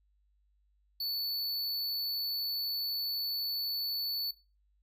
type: tone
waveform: square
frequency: 4464 Hz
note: C#8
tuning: 11 cents sharp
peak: -33 dBFS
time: 1-4.31 s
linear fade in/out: 5 ms
effects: noise-tail reverb RT60 0.3 s tail -17 dB re dry + added 50 Hz sine -68 dBFS peak until 4.82 s